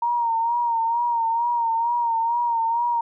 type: tone with vibrato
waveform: sine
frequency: 932.3 Hz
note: A#5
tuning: in tune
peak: -19 dBFS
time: 0.02-3.01 s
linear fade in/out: 5 ms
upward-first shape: sine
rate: 2.2 Hz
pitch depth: 49 cents each way
effects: none